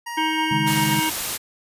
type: tone with pitch glide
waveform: 25% pulse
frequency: 944 to 938 Hz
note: A#5 to A#5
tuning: +22 to +11 cents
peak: -25 dBFS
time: 0.06-0.94 s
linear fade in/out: 10 ms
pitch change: -11 cents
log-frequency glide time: 0.25-0.39 s
type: harmonic tone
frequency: 315.2 Hz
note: D#4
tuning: 23 cents sharp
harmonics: 1 / 3 / 5 / 7 / 9 / 10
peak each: -25 / -24 / -31 / -28 / -29 / -35 dBFS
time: 0.17-1.1 s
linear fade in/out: 10 ms
type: chord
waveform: sine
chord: C# suspended second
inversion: none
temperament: equal with one note detuned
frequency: 136.68 / 155.56 / 207.7 Hz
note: C#3 / D#3 / G#3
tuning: -24 / 0 / 0 cents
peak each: -26 dBFS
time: 0.51-1 s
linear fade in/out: 5 ms
type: noise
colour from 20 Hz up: white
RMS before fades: -26 dBFS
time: 0.66-1.38 s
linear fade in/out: 20 ms
effects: resampled to 32000 Hz